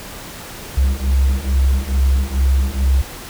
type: beating tone pair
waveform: triangle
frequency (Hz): 65.41 / 67.71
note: C2 / C#2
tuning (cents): 0 / -40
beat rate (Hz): 2.3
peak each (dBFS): -13 / -12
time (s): 0.77-3.02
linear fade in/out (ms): 10
effects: tanh soft clip ceiling -8 dBFS + pink hiss -33 dBFS RMS until 3.29 s